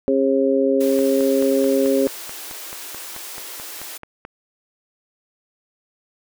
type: harmonic tone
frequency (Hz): 135.3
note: C#3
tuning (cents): -42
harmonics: 2 / 3 / 4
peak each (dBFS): -19 / -19 / -19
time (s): 0.08-2.07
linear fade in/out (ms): 0
type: high-pass noise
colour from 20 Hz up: white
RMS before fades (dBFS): -34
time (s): 0.8-3.98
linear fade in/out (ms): 10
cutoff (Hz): 280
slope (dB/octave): 96
type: click train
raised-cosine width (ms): 0.5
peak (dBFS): -19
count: 16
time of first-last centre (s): 0.99-4.251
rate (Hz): 4.6
effects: none

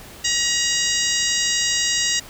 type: harmonic tone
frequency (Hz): 952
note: A#5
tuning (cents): +36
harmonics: 2 / 3 / 4 / 5 / 6 / 7 / 8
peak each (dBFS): -26 / -26 / -26 / -26 / -26 / -26 / -26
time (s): 0.24-2.2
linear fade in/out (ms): 10
effects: pink hiss -41 dBFS RMS until 2.29 s

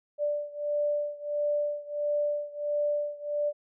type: beating tone pair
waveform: sine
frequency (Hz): 587.3 / 588.8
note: D5 / D5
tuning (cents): 0 / +4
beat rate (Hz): 1.5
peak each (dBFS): -29 / -31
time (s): 0.18-3.53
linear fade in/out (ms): 50
effects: none

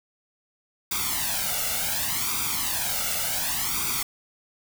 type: noise with flanger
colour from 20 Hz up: white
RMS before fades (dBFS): -27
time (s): 0.91-4.03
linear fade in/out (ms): 5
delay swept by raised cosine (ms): 0.84 to 1.44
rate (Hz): 0.68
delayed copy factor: +0.85
effects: none

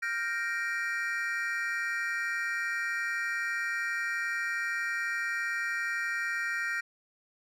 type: chord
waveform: triangle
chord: G minor seventh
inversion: third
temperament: equal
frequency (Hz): 1396.9 / 1568 / 1864.7 / 2349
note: F6 / G6 / Bb6 / D7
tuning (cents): 0 / 0 / 0 / 0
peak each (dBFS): -34 / -35 / -31 / -37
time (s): 0.02-6.81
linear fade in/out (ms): 10
effects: none

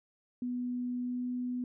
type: tone with pitch glide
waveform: sine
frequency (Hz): 246.7 to 248.1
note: B3 to B3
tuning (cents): -2 to +8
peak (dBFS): -32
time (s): 0.42-1.64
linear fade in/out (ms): 2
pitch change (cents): +10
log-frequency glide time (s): 1-1.24
effects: none

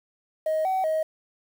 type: tone with pitch steps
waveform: sine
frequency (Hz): 628 / 757 / 631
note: D#5 / F#5 / D#5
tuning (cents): +16 / +39 / +24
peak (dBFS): -20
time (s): 0.46-1.03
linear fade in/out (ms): 5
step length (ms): 190
effects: tanh soft clip ceiling -20 dBFS + 8-bit

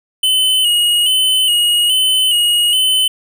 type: tone with vibrato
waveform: square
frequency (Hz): 2960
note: F#7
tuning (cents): 0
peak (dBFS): -11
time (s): 0.23-3.08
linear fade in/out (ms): 5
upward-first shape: square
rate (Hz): 1.2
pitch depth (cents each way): 45
effects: none

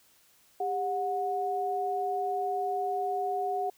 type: tone pair together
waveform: sine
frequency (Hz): 400 / 731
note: G4 / F#5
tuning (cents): +35 / -21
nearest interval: minor seventh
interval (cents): 1044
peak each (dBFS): -33 / -29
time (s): 0.6-3.7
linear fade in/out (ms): 5
effects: white hiss -63 dBFS RMS until 3.77 s

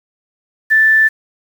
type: tone with quantisation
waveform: sine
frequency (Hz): 1762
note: A6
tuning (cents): +2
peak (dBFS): -7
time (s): 0.7-1.09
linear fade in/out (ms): 20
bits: 6
effects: none

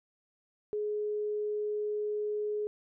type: tone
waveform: sine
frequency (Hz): 420.1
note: G#4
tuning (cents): +20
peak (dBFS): -30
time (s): 0.73-2.67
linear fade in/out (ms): 0
effects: none

